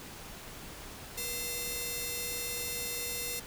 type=ring-modulated tone; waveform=5% pulse; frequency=1581 Hz; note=G6; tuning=14 cents sharp; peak=-20 dBFS; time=1.17-3.4 s; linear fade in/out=10 ms; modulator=1100 Hz; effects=pink hiss -46 dBFS RMS until 3.46 s